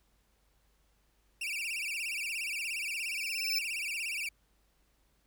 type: tone with vibrato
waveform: 40% pulse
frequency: 2519 Hz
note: D#7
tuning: 21 cents sharp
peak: -33 dBFS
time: 1.41-4.29 s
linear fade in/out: 5 ms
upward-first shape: sine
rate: 17 Hz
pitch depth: 180 cents each way
type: tone with exponential growth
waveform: square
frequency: 5274 Hz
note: E8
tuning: in tune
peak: -28 dBFS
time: 2.76-3.59 s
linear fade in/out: 5 ms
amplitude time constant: 180 ms
effects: added 50 Hz sine -70 dBFS peak until 5.26 s + pink hiss -73 dBFS RMS until 5.26 s

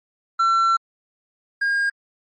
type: tone pair in turn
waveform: triangle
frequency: 1350 / 1620.2 Hz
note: E6 / G#6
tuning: +41 / -43 cents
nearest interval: minor third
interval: 316 cents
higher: second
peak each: -13 / -16 dBFS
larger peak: first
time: 0.39-0.77 / 1.61-1.9 s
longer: first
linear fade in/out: 10 ms
effects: MP3 32 kbps

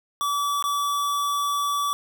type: tone with dropouts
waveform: square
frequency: 1150 Hz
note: D6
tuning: 37 cents flat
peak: -23 dBFS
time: 0.21-1.93 s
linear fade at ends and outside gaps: 0 ms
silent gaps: 0.625-0.64 s
effects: none

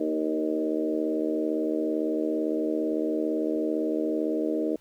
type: harmonic tone with a mistuned harmonic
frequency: 77.78 Hz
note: D#2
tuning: in tune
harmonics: 3 / 4 / 5 / 6 / 7 / 8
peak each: -36 / -27 / -34 / -31 / -36 / -34 dBFS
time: 0-4.76 s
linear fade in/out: 5 ms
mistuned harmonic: 5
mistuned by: -18 cents
effects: pink hiss -61 dBFS RMS until 4.8 s

